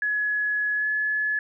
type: tone with pitch glide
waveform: sine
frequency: 1691 to 1709.7 Hz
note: G#6 to G#6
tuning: +31 to +50 cents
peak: -22 dBFS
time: 0.02-1.39 s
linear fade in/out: 2 ms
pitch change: +19 cents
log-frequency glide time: 0.75-0.87 s
effects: none